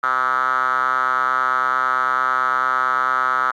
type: tone with band-pass filter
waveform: 5% pulse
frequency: 128.9 Hz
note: C3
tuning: 26 cents flat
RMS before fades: -19 dBFS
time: 0.03-3.51 s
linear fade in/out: 5 ms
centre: 1300 Hz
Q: 6.9
effects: Opus 48 kbps